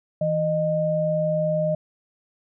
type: tone pair together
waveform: sine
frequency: 161.91 / 615 Hz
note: E3 / D#5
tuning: -31 / -20 cents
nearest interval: octave + major seventh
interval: 2311 cents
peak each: -25 / -21 dBFS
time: 0.21-1.75 s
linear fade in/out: 5 ms
effects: none